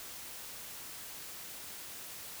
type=silence; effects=white hiss -46 dBFS RMS until 2.4 s